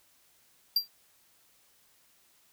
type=tone with exponential decay; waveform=square; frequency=4726 Hz; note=D8; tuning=10 cents sharp; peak=-20 dBFS; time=0.76-0.88 s; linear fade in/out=5 ms; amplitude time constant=24 ms; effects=white hiss -65 dBFS RMS until 2.52 s